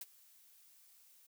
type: noise with ADSR envelope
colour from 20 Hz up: blue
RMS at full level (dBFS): -42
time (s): 0.01-1.27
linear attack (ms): 3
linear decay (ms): 31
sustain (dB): -22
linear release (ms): 12
effects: none